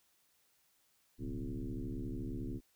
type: tone with frequency modulation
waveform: sine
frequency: 113.7 Hz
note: A#2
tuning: 43 cents flat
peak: -37 dBFS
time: 1.18-2.61 s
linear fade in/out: 50 ms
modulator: 71.1 Hz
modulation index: 3.2
effects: white hiss -73 dBFS RMS until 2.75 s